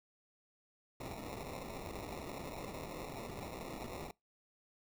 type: noise with sample-and-hold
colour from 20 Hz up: white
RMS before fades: -45 dBFS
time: 1-4.11 s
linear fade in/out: 2 ms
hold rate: 1575 Hz
effects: noise-tail reverb RT60 0.2 s tail -24 dB re dry